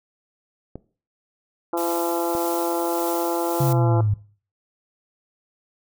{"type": "clicks", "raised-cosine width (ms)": 2, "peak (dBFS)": -20, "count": 2, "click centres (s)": [0.756, 2.351]}
{"type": "harmonic tone", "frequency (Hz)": 170.1, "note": "F3", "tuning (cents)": -45, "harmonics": [2, 3, 4, 5, 6, 7, 8], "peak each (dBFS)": [-25, -29, -30, -29, -34, -37, -36], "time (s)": [1.73, 4.01], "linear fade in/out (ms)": 2}
{"type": "noise with tremolo", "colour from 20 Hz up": "blue", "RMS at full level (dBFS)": -32, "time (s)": [1.77, 3.73], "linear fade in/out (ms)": 5, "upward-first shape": "sine", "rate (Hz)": 1.7, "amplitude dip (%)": 30}
{"type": "linear sweep", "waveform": "sine", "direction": "down", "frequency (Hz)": [138.59, 100.8], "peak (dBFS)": -17, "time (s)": [3.6, 4.14], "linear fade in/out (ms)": 5}
{"effects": ["noise-tail reverb RT60 0.4 s tail -18 dB re dry"]}